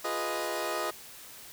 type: chord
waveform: 20% pulse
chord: F half-diminished seventh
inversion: none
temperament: equal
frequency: 349.2 / 415.3 / 493.9 / 622.3 Hz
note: F4 / Ab4 / Cb5 / Eb5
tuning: 0 / 0 / 0 / 0 cents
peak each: -32 / -33 / -33 / -29 dBFS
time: 0.04-0.91 s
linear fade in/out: 10 ms
effects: white hiss -48 dBFS RMS until 1.52 s